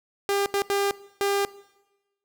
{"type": "tone bursts at uneven times", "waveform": "sawtooth", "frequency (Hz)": 400, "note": "G4", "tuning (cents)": 35, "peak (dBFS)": -18, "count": 4, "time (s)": [[0.29, 0.46], [0.54, 0.62], [0.7, 0.91], [1.21, 1.45]], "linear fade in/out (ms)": 0, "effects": ["noise-tail reverb RT60 1.0 s tail -19 dB re dry"]}